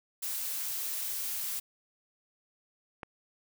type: noise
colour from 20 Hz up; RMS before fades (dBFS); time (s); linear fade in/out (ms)
blue; -35; 0.22-1.6; 10
type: click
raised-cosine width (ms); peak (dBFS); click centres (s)
0.5; -24; 3.032
effects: none